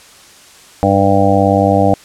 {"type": "harmonic tone", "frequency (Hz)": 98.7, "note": "G2", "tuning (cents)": 12, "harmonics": [1, 2, 3, 5, 6, 7, 8], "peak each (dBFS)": [-16, -16, -16, -16, -16, -16, -16], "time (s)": [0.83, 1.94], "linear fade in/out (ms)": 0, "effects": ["white hiss -41 dBFS RMS until 2.04 s", "low-pass 9000 Hz 12 dB/octave"]}